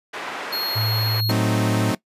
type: band-pass noise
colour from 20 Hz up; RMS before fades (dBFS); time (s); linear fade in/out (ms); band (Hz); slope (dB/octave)
white; -31; 0.13-1.21; 10; 340 to 1800; 12
type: tone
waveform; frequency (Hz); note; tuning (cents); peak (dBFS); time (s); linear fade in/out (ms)
square; 4293; C8; +44; -24; 0.52-1.32; 10
type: tone with pitch glide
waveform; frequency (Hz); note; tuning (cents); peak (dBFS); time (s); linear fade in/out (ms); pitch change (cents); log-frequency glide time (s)
sine; 110 to 111.21; A2 to A2; 0 to +19; -21; 0.75-1.92; 20; +19; 0.92-1.8
type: chord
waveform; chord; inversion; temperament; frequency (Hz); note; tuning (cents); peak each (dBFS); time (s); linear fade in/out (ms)
sawtooth; F# diminished seventh; none; equal; 185 / 220 / 261.6 / 311.1; F#3 / A3 / C4 / Eb4; 0 / 0 / 0 / 0; -22; 1.29-1.95; 5
effects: noise-tail reverb RT60 0.1 s tail -20 dB re dry + resampled to 32000 Hz